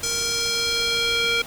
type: tone with band-pass filter sweep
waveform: square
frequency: 466.2 Hz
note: A#4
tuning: in tune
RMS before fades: -23 dBFS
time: 0.03-1.42 s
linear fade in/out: 5 ms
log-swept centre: 6400 to 2800 Hz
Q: 1.9
effects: pink hiss -38 dBFS RMS until 1.46 s